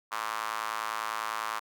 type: tone with high-pass filter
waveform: square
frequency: 55 Hz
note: A1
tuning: in tune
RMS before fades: -34 dBFS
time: 0.11-1.6 s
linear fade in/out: 20 ms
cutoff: 1100 Hz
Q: 3.5
effects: none